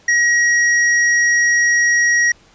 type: tone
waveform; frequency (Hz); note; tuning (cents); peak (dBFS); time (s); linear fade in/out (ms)
square; 1900; A#6; +33; -12; 0.08-2.32; 5
effects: pink hiss -50 dBFS RMS until 2.54 s + resampled to 16000 Hz